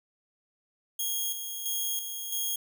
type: tone with tremolo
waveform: 5% pulse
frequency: 3268 Hz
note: G#7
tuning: 29 cents flat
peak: -20 dBFS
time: 0.99-2.56 s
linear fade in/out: 5 ms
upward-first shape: square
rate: 1.5 Hz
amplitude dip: 50%
effects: none